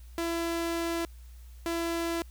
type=tone pair in turn; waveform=sawtooth; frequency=335.7 / 335.7 Hz; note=E4 / E4; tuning=+32 / +32 cents; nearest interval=unison; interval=0 cents; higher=neither; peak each=-25 dBFS; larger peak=neither; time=0.18-1.05 / 1.66-2.22 s; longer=first; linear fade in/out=0 ms; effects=added 60 Hz sine -45 dBFS peak until 2.3 s + white hiss -62 dBFS RMS until 2.3 s